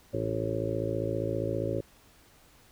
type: harmonic tone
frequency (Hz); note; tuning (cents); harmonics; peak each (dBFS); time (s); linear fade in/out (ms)
55; A1; 0; 1 / 2 / 3 / 5 / 6 / 7 / 8 / 9 / 10; -44 / -34 / -40 / -39 / -36 / -36 / -37 / -42 / -34; 0.13-1.81; 10
effects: pink hiss -59 dBFS RMS until 2.71 s